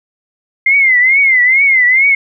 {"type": "tone with vibrato", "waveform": "sine", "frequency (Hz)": 2093, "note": "C7", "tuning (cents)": 0, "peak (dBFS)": -6, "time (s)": [0.66, 2.15], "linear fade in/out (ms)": 5, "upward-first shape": "triangle", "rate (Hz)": 2.3, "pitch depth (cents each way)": 140, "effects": []}